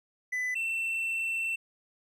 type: tone pair in turn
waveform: triangle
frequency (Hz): 2000 / 2688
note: B6 / E7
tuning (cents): +21 / +33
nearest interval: perfect fourth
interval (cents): 512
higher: second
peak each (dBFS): -27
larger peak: neither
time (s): 0.32-0.55 / 0.55-1.56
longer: second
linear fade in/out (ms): 10
effects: none